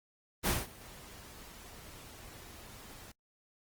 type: noise with ADSR envelope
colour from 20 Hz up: pink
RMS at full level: -28 dBFS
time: 0.43-3.12 s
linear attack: 37 ms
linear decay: 200 ms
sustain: -23 dB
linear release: 10 ms
effects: noise-tail reverb RT60 0.1 s tail -25 dB re dry + Opus 24 kbps